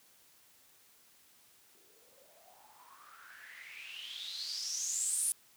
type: noise with low-pass filter sweep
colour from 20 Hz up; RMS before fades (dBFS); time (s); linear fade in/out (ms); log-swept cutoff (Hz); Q
violet; -41; 1.75-5.32; 0; 360 to 10000; 8.6
effects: white hiss -64 dBFS RMS until 5.56 s + high-pass 60 Hz 12 dB/octave